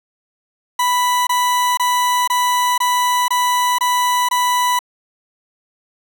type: tone bursts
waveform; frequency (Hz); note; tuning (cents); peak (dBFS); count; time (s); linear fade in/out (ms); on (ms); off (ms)
40% pulse; 987.8; B5; 0; -13; 8; 0.79-4.791; 5; 480; 23
effects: none

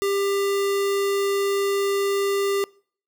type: tone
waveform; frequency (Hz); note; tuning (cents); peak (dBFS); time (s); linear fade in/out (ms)
square; 397.6; G4; +25; -21; 0.02-2.64; 0
effects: noise-tail reverb RT60 0.5 s tail -25 dB re dry

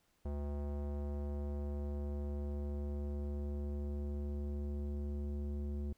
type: tone with low-pass filter sweep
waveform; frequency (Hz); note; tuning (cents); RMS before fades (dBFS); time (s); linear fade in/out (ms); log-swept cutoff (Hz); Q
square; 72.2; D2; -29; -39; 0.25-5.93; 5; 680 to 330; 1.2
effects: pink hiss -75 dBFS RMS until 5.97 s

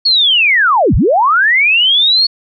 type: linear two-way sweep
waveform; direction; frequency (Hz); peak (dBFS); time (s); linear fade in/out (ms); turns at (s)
sine; down then up; 4421 to 31.3 to 4421; -7; 0.05-2.27; 10; 0.95
effects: none

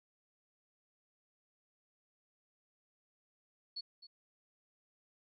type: tone with echo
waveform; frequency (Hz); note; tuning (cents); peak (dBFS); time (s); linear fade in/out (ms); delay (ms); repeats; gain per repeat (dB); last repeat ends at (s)
sine; 4402; C#8; -13; -39; 3.76-3.81; 10; 260; 1; -13; 4.07
effects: none

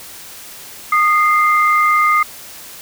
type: tone pair together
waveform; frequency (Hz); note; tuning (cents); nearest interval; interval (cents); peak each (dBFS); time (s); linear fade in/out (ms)
sine; 1231.3 / 2093; D#6 / C7; -18 / 0; major sixth; 918; -11 / -16; 0.92-2.23; 5
effects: white hiss -35 dBFS RMS until 2.81 s

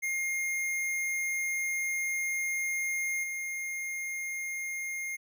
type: tone with level steps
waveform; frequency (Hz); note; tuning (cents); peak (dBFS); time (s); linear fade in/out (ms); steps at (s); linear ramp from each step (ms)
square; 2128; C7; +29; -30 / -34; 0.02-5.17; 20; 3.23; 10
effects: none

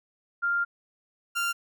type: tone pair in turn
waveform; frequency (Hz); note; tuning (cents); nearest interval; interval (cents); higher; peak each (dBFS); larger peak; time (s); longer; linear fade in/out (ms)
sine / 30% pulse; 1396.9 / 1390.2; F6 / F6; 0 / -8; unison; 8; first; -23; neither; 0.42-0.65 / 1.35-1.53; first; 20
effects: none

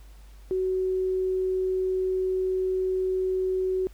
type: tone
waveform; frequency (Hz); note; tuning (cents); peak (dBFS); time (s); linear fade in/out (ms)
sine; 373.8; F#4; +18; -23; 0.51-3.87; 0
effects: added 50 Hz sine -45 dBFS peak until 3.93 s + pink hiss -59 dBFS RMS until 3.93 s

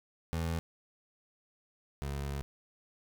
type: tone pair in turn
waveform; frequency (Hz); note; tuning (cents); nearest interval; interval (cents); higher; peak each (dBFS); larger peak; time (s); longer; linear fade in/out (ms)
25% pulse; 82.41 / 69.9; E2 / C#2; 0 / +15; minor third; 285; first; -28 / -31; first; 0.33-0.59 / 2.02-2.42; second; 0
effects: none

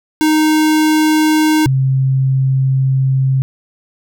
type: tone pair in turn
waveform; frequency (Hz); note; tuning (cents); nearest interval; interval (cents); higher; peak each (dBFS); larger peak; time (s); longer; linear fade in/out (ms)
square / sine; 310 / 133.08; D#4 / C3; -6 / +30; octave + minor third; 1464; first; -10; neither; 0.21-1.66 / 1.66-3.42; second; 0
effects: none

